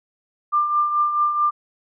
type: tone with tremolo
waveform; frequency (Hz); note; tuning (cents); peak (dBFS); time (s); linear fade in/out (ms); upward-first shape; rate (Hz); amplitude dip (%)
sine; 1192; D6; +25; -14; 0.52-1.51; 20; triangle; 4.6; 60
effects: none